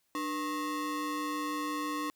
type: ring-modulated tone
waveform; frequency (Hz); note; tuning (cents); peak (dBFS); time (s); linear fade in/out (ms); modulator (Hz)
square; 392; G4; 0; -30; 0.15-2.1; 0; 691
effects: white hiss -75 dBFS RMS until 2.15 s